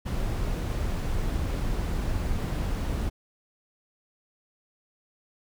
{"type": "noise", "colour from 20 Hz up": "brown", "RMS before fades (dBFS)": -28, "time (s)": [0.05, 3.1], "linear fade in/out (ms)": 20, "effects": []}